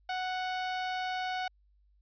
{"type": "tone", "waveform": "sawtooth", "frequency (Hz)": 740, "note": "F#5", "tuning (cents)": 0, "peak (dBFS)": -28, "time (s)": [0.09, 1.48], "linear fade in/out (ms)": 5, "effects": ["added 50 Hz sine -63 dBFS peak until 2.01 s", "resampled to 11025 Hz"]}